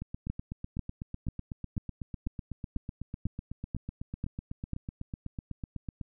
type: two click trains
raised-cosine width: 5 ms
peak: -24 / -20 dBFS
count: 49 / 10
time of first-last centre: 0.02-6.013 / 0.3-4.733 s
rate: 8.01 / 2.03 Hz
effects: none